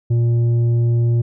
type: tone with tanh clipping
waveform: sine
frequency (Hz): 117.9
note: A#2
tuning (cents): +20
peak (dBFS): -14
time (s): 0.1-1.22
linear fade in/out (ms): 10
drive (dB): 6
effects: none